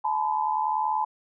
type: tone cluster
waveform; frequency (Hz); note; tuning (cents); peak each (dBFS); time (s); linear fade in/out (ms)
sine; 862 / 943 / 1013; A5 / A#5 / B5; -36 / +20 / +44; -25 / -32 / -28; 0.04-1.05; 10
effects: none